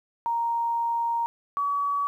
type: tone pair in turn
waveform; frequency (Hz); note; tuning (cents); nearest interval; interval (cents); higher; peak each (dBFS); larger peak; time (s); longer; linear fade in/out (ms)
sine; 932.3 / 1136.5; A#5 / C#6; 0 / +43; minor third; 343; second; -23; neither; 0.26-1.26 / 1.57-2.07; first; 0
effects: 10-bit